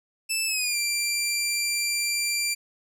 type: tone with pitch glide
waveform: 15% pulse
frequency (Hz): 2637 to 2363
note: E7 to D7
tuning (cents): 0 to +10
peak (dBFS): -17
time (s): 0.29-2.55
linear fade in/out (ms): 20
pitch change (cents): -190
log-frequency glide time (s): 0.46-0.77
effects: none